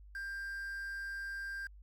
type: tone with quantisation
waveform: triangle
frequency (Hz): 1590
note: G6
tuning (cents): +24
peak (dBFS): -37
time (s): 0.15-1.67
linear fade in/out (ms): 2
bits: 10
effects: added 50 Hz sine -52 dBFS peak until 1.82 s

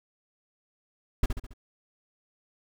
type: noise with echo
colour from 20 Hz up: brown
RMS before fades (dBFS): -19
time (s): 1.23-1.26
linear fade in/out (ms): 5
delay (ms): 69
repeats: 4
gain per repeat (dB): -6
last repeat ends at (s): 1.536
effects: none

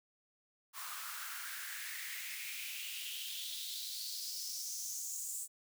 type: noise with high-pass filter sweep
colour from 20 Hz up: white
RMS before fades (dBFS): -43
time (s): 0.73-5.48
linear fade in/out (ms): 50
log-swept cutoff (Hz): 1100 to 7900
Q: 4.4
effects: none

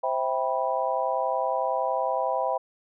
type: chord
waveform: sine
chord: C major seventh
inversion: none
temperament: just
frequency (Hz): 523.3 / 654.1 / 784.9 / 981.1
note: C5 / E5 / G5 / B5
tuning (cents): 0 / -14 / +2 / -12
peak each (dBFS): -29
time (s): 0.03-2.58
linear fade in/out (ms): 10
effects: none

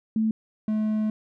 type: tone pair in turn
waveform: sine / triangle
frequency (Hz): 220 / 215.3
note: A3 / A3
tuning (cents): 0 / -37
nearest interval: unison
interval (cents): 37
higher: first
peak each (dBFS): -20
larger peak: neither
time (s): 0.16-0.31 / 0.68-1.1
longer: second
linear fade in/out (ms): 2
effects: none

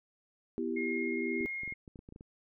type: chord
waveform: sine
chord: E minor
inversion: second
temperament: equal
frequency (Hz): 246.9 / 329.6 / 392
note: B3 / E4 / G4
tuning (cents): 0 / 0 / 0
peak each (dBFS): -36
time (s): 0.58-1.46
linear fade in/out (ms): 0
type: tone with tremolo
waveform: sine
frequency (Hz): 2143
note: C7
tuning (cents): +41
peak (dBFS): -35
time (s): 0.76-1.74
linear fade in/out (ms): 10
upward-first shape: sine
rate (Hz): 1.7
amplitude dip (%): 25
type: clicks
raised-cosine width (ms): 3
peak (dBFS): -36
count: 12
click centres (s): 1.408 / 1.451 / 1.634 / 1.677 / 1.724 / 1.878 / 1.958 / 1.991 / 2.089 / 2.124 / 2.161 / 2.209
effects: none

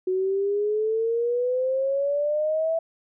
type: exponential sweep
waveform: sine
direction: up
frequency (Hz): 367.9 to 661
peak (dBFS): -21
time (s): 0.07-2.79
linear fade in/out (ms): 5
effects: none

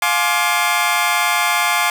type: chord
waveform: 20% pulse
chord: D half-diminished seventh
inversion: first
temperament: just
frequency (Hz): 704.8 / 845.8 / 1057.2 / 1174.7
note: F5 / Ab5 / C6 / D6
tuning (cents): +16 / +31 / +18 / 0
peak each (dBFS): -16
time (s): 0.02-1.9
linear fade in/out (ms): 2
effects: none

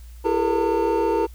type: tone cluster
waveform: triangle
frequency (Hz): 336.1 / 402.7 / 440.5 / 477.7 / 904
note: E4 / G4 / A4 / A#4 / A5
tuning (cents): +34 / +47 / +2 / +42 / +47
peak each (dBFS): -23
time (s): 0.24-1.27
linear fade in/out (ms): 20
effects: added 59 Hz sine -38 dBFS peak until 1.34 s + white hiss -55 dBFS RMS until 1.34 s

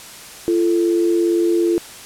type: tone pair together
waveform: sine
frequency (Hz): 342.4 / 440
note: F4 / A4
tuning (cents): -34 / 0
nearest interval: major third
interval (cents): 434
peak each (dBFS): -14 / -22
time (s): 0.48-1.78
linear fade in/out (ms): 0
effects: white hiss -37 dBFS RMS until 2.05 s + low-pass 11000 Hz 12 dB/octave

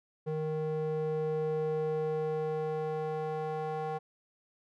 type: tone with band-pass filter sweep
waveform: square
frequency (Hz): 155.56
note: D#3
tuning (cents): 0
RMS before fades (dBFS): -33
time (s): 0.26-3.99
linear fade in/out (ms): 20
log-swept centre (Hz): 370 to 680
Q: 2.6
effects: none

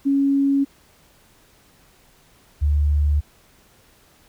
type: tone pair in turn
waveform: sine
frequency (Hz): 277.2 / 73.42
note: C#4 / D2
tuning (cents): 0 / 0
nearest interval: octave + major seventh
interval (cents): 2300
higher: first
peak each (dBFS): -15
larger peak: neither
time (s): 0.05-0.65 / 2.61-3.21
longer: neither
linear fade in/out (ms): 20
effects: pink hiss -55 dBFS RMS until 4.28 s

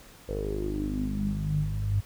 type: tone with low-pass filter sweep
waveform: sawtooth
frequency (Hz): 51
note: G#1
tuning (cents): -31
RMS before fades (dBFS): -29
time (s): 0.28-2.01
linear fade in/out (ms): 20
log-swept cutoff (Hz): 500 to 100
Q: 9.9
effects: pink hiss -52 dBFS RMS until 2.05 s

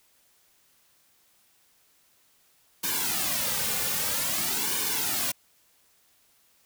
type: noise with flanger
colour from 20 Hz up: white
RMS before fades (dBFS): -28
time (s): 2.83-5.32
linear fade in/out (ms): 10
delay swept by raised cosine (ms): 1.5 to 3.1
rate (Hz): 0.51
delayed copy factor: -0.85
effects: white hiss -64 dBFS RMS until 6.65 s

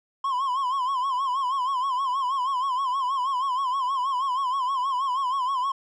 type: tone with vibrato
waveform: triangle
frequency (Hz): 1046.5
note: C6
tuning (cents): 0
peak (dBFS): -21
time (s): 0.24-5.72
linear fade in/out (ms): 5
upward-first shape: sine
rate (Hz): 6.3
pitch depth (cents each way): 110
effects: resampled to 22050 Hz

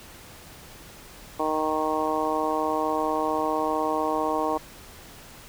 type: harmonic tone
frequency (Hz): 155.56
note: D#3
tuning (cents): 0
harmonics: 2 / 3 / 4 / 5 / 6 / 7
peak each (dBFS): -30 / -30 / -30 / -30 / -30 / -30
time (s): 1.39-4.58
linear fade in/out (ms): 10
effects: pink hiss -46 dBFS RMS until 5.48 s

